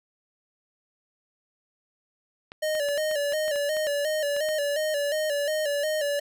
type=clicks; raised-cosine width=0.3 ms; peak=-24 dBFS; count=12; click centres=2.519 / 2.752 / 2.887 / 2.976 / 3.113 / 3.323 / 3.481 / 3.559 / 3.768 / 3.869 / 4.365 / 4.488 s
type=tone with vibrato; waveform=square; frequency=596 Hz; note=D5; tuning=25 cents sharp; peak=-25 dBFS; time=2.62-6.2 s; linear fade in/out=10 ms; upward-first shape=square; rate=2.8 Hz; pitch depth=64 cents each way
effects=none